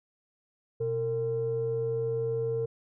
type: tone pair together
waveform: sine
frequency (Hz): 123.47 / 455.8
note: B2 / A#4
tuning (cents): 0 / -39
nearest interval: octave + major seventh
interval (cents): 2261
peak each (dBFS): -33 / -27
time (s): 0.8-2.66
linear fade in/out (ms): 10
effects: tanh soft clip ceiling -21 dBFS